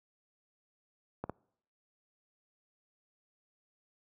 clicks, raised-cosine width 1 ms, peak -22 dBFS, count 2, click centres 1.24 / 1.296 s, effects noise-tail reverb RT60 0.7 s tail -26 dB re dry + high-pass 80 Hz 12 dB/octave

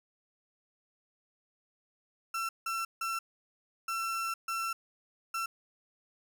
35% pulse tone bursts at uneven times, 1346 Hz, E6, 36 cents sharp, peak -30 dBFS, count 6, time 2.34-2.49 / 2.66-2.85 / 3.01-3.19 / 3.88-4.34 / 4.48-4.73 / 5.34-5.46 s, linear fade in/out 5 ms, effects none

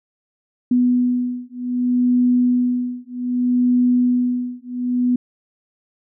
sine beating tone pair, 246.9 / 247.54 Hz, B3 / B3, 0 / +4 cents, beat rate 0.64 Hz, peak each -18 / -18 dBFS, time 0.71-5.16 s, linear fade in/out 5 ms, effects none

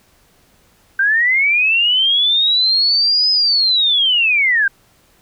sine linear two-way sweep, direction up then down, 1547 to 5080 to 1547 Hz, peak -11 dBFS, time 0.99-4.68 s, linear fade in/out 5 ms, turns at 3.31 s, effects pink hiss -54 dBFS RMS until 5.21 s

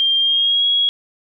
sine tone with pitch glide, 3190 to 3318 Hz, G7 to G#7, +30 to -2 cents, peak -13 dBFS, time 0-0.89 s, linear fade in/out 0 ms, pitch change +68 cents, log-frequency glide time 0.19-0.65 s, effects none

